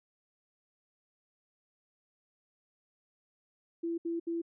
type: tone bursts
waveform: sine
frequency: 335.7 Hz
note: E4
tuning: 32 cents sharp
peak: -31 dBFS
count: 3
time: 3.83-4.418 s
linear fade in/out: 10 ms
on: 150 ms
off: 69 ms
effects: none